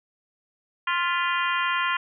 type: harmonic tone with a mistuned harmonic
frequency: 349.2 Hz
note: F4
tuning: in tune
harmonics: 3 / 4 / 5 / 6 / 7 / 8 / 9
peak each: -26 / -28 / -30 / -32 / -33 / -34 / -35 dBFS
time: 0.87-1.97 s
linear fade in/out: 5 ms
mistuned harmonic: 6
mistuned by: -77 cents
effects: none